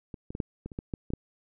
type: clicks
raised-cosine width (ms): 3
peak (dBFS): -26 / -25 / -23 / -15 / -24 / -30 / -21 / -19 / -24 / -16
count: 10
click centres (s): 0.142 / 0.305 / 0.351 / 0.402 / 0.66 / 0.718 / 0.789 / 0.938 / 1.104 / 1.136
effects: none